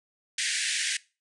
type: band-pass noise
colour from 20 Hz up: pink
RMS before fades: -29 dBFS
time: 0.38-0.97 s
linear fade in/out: 5 ms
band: 1600 to 9700 Hz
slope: 96 dB/octave
effects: noise-tail reverb RT60 0.3 s tail -21 dB re dry